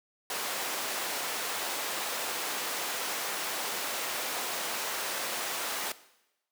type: high-pass noise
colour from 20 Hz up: pink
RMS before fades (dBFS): -34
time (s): 0.3-5.92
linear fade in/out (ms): 2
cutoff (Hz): 550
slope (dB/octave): 12
effects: noise-tail reverb RT60 0.9 s tail -17 dB re dry